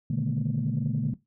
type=tone cluster; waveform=sine; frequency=119.6 / 144.5 / 154.9 / 211.6 / 233.8 Hz; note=A#2 / D3 / D#3 / G#3 / A#3; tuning=+45 / -28 / -7 / +33 / +5 cents; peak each=-31 / -27 / -32 / -32 / -32 dBFS; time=0.1-1.14 s; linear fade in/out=5 ms; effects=noise-tail reverb RT60 0.2 s tail -17 dB re dry + tanh soft clip ceiling -17 dBFS